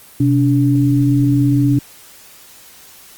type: tone pair together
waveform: sine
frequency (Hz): 127.79 / 287.3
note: C3 / D4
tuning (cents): -40 / -38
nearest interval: octave + major second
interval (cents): 1402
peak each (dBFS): -13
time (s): 0.2-1.79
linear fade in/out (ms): 5
effects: white hiss -42 dBFS RMS until 3.17 s + Opus 24 kbps